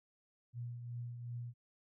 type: tone with tremolo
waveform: sine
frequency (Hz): 120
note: B2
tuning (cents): -49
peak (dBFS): -39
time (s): 0.53-1.54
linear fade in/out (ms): 50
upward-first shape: triangle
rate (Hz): 2.7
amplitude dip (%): 50
effects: none